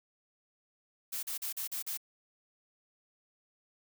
blue noise bursts, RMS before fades -37 dBFS, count 6, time 1.12-1.975 s, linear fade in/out 10 ms, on 110 ms, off 39 ms, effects none

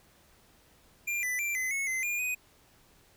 square tone with pitch steps, 2388 / 1993 / 2357 / 2037 / 2194 / 2058 / 2417 / 2495 Hz, D7 / B6 / D7 / C7 / C#7 / C7 / D7 / D#7, +28 / +15 / +6 / -47 / -18 / -29 / +49 / +4 cents, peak -30 dBFS, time 1.07-2.35 s, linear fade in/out 10 ms, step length 160 ms, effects pink hiss -62 dBFS RMS until 3.16 s

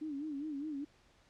sine tone with vibrato, 293.7 Hz, D4, in tune, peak -37 dBFS, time 0.01-0.85 s, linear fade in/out 10 ms, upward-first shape sine, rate 4.9 Hz, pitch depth 120 cents each way, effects pink hiss -67 dBFS RMS until 1.29 s + low-pass 6000 Hz 12 dB/octave

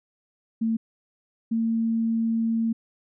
sine tone pair in turn, 225.3 / 226.9 Hz, A3 / A#3, +41 / -47 cents, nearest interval unison, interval 12 cents, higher second, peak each -21 dBFS, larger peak neither, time 0.61-0.77 / 1.51-2.73 s, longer second, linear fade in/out 10 ms, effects none

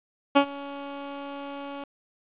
15% pulse tone with ADSR envelope, 281.2 Hz, C#4, 25 cents sharp, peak -7 dBFS, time 0.35-1.84 s, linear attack 17 ms, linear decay 83 ms, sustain -22 dB, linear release 3 ms, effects resampled to 8000 Hz + 8-bit

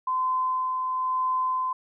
sine tone with tremolo, 1027 Hz, C6, 33 cents flat, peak -22 dBFS, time 0.07-1.73 s, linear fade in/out 5 ms, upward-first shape sine, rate 1 Hz, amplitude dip 30%, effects none

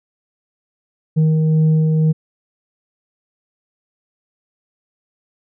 sine tone with frequency modulation, 157.5 Hz, D#3, 21 cents sharp, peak -11 dBFS, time 1.16-2.13 s, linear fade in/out 20 ms, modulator 313 Hz, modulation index 0.3, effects none

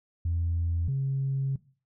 sine tone pair in turn, 84.4 / 135.69 Hz, E2 / C#3, +41 / -37 cents, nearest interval minor sixth, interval 822 cents, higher second, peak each -24 dBFS, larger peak neither, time 0.25-0.88 / 0.88-1.56 s, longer second, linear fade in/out 5 ms, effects noise-tail reverb RT60 0.4 s tail -19 dB re dry + tanh soft clip ceiling -21 dBFS

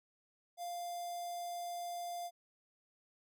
square tone with notch filter, 698.5 Hz, F5, in tune, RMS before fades -42 dBFS, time 0.57-2.31 s, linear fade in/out 50 ms, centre 2300 Hz, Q 1, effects none

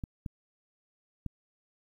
clicks, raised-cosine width 5 ms, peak -23 dBFS, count 3, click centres 0.038 / 0.262 / 1.263 s, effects 10-bit

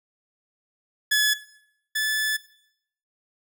sawtooth tone pair in turn, 1707 / 1734.8 Hz, G#6 / A6, +47 / -25 cents, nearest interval unison, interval 28 cents, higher second, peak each -14 / -19 dBFS, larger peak first, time 1.11-1.34 / 1.95-2.37 s, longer second, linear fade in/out 10 ms, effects noise-tail reverb RT60 0.7 s tail -17 dB re dry

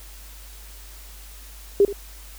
sine tone with echo, 401.8 Hz, G4, 43 cents sharp, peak -11 dBFS, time 1.8-1.85 s, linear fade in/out 2 ms, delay 78 ms, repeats 1, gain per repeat -15 dB, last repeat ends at 1.928 s, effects added 50 Hz sine -41 dBFS peak until 2.38 s + white hiss -46 dBFS RMS until 2.38 s

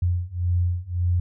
sine beating tone pair, 87.4 / 89.2 Hz, F2 / F2, +2 / +37 cents, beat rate 1.8 Hz, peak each -24 / -23 dBFS, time 0.02-1.2 s, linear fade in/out 5 ms, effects none

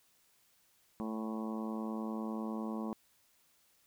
harmonic tone, 110 Hz, A2, in tune, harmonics 2 / 3 / 4 / 5 / 6 / 7 / 8 / 9 / 10, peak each -37 / -44 / -48 / -49 / -53 / -51 / -53 / -50 / -51 dBFS, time 1-2.93 s, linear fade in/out 0 ms, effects white hiss -70 dBFS RMS until 3.86 s

